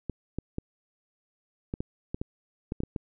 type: clicks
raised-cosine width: 3 ms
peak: -18 dBFS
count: 11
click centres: 0.097 / 0.386 / 0.584 / 1.739 / 1.805 / 2.145 / 2.215 / 2.721 / 2.804 / 2.835 / 2.962 s
effects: none